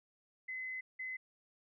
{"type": "tone bursts at uneven times", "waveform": "sine", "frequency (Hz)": 2036, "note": "C7", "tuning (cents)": -48, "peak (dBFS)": -39, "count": 2, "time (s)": [[0.48, 0.81], [0.99, 1.17]], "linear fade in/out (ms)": 10, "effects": []}